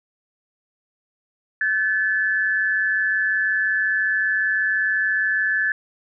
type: tone pair together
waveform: sine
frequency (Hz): 1533 / 1727.3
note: G6 / A6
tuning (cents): -39 / -32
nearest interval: major second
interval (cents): 207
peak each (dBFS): -24 / -19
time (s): 1.61-5.72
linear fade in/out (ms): 2
effects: none